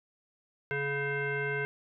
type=tone with frequency modulation; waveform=sine; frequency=987.8 Hz; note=B5; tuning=in tune; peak=-29 dBFS; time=0.71-1.65 s; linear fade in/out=0 ms; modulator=564 Hz; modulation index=2.1; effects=none